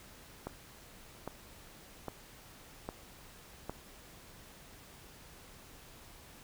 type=click train; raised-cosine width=1 ms; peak=-24 dBFS; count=5; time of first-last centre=0.47-3.696 s; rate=1.24 Hz; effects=pink hiss -55 dBFS RMS until 6.43 s